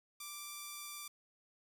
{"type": "tone with vibrato", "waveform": "5% pulse", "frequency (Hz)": 1174.7, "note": "D6", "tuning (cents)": 0, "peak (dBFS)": -33, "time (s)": [0.2, 1.08], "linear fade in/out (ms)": 5, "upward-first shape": "sine", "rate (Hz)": 19, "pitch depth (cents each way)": 11, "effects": ["11-bit"]}